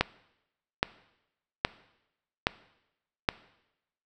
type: click train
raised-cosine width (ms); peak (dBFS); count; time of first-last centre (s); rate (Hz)
0.3; -6; 5; 0.01-3.289; 1.22
effects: noise-tail reverb RT60 0.9 s tail -19 dB re dry